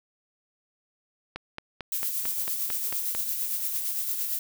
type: click train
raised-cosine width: 0.3 ms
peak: -18 dBFS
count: 9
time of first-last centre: 1.36-3.15 s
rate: 4.47 Hz
type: noise with tremolo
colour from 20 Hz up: violet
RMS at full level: -28 dBFS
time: 1.92-4.39 s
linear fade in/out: 2 ms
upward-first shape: sine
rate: 8.8 Hz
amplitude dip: 40%
effects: none